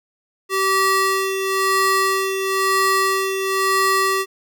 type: ring-modulated tone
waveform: 25% pulse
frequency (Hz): 771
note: G5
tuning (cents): -29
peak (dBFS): -10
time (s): 0.49-4.26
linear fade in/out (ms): 50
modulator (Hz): 386
effects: none